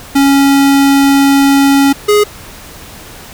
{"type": "tone pair in turn", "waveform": "square", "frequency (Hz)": [277.2, 416.4], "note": ["C#4", "G#4"], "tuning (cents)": [0, 5], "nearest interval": "perfect fifth", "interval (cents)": 705, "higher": "second", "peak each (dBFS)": -6, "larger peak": "neither", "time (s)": [[0.15, 1.93], [2.08, 2.24]], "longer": "first", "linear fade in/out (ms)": 10, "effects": ["pink hiss -32 dBFS RMS until 3.33 s"]}